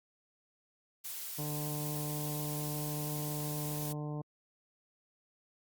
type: noise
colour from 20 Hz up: blue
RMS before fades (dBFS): -41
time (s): 1.04-3.93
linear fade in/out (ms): 10
type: harmonic tone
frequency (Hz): 149.3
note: D3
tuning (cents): +29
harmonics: 1 / 2 / 3 / 4 / 5 / 6 / 7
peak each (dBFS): -37 / -43 / -47 / -49 / -51 / -53 / -54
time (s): 1.38-4.22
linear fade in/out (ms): 10
effects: Opus 48 kbps